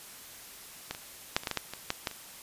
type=clicks; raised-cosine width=0.2 ms; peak=-16 / -24 / -7 / -23 / -13 / -13 / -11 / -20 / -11 / -12 / -26 dBFS; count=11; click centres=0.91 / 0.949 / 1.365 / 1.435 / 1.472 / 1.513 / 1.573 / 1.736 / 1.904 / 2.072 / 2.113 s; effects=white hiss -48 dBFS RMS until 2.42 s + resampled to 32000 Hz